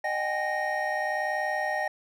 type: tone cluster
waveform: triangle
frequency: 613 / 764 / 825 / 1860 Hz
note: D#5 / G5 / G#5 / A#6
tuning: -26 / -45 / -12 / -4 cents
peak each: -30 / -30 / -32 / -29 dBFS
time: 0.04-1.88 s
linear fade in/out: 5 ms
effects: none